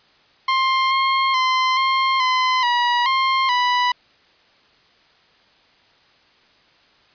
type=tone with pitch steps; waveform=sawtooth; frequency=1056 / 1068 / 1035 / 1061 / 1024 / 965 / 1060 / 986 Hz; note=C6 / C6 / C6 / C6 / C6 / B5 / C6 / B5; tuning=+16 / +35 / -19 / +24 / -38 / -40 / +22 / -3 cents; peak=-12 dBFS; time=0.48-3.92 s; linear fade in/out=5 ms; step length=430 ms; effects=white hiss -55 dBFS RMS until 7.14 s + resampled to 11025 Hz